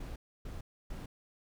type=noise bursts; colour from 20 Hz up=brown; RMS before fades=-42 dBFS; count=3; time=0-1.06 s; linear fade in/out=5 ms; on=160 ms; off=290 ms; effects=none